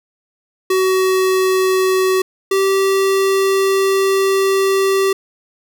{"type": "tone pair in turn", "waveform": "square", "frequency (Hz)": [375.9, 388], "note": ["F#4", "G4"], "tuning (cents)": [27, -18], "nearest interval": "minor second", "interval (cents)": 55, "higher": "second", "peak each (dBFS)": -13, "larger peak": "neither", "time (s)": [[0.7, 2.22], [2.51, 5.13]], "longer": "second", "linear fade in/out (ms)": 5, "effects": []}